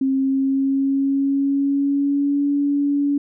sine tone with pitch glide, 267.5 to 285 Hz, C4 to C#4, +38 to +48 cents, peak -16 dBFS, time 0.01-3.18 s, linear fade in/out 5 ms, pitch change +110 cents, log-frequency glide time 0.12-2.47 s, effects none

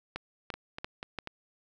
two click trains, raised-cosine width 0.3 ms, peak -22 / -19 dBFS, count 4 / 4, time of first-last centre 0.54-1.273 / 0.16-1.187 s, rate 4.09 / 2.92 Hz, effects none

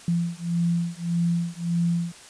sine beating tone pair, 170 / 171.7 Hz, F3 / F3, -46 / -29 cents, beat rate 1.7 Hz, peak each -25 dBFS, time 0.08-2.12 s, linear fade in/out 2 ms, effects white hiss -46 dBFS RMS until 2.29 s + resampled to 22050 Hz

